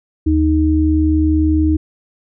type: tone pair together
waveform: sine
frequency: 77.78 / 311.1 Hz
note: D#2 / D#4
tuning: 0 / 0 cents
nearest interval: 2 octaves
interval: 2400 cents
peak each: -14 / -13 dBFS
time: 0.26-1.77 s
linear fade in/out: 10 ms
effects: none